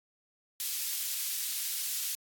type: high-pass noise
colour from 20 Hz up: white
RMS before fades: -34 dBFS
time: 0.6-2.15 s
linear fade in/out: 0 ms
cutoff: 3000 Hz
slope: 12 dB/octave
effects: AAC 64 kbps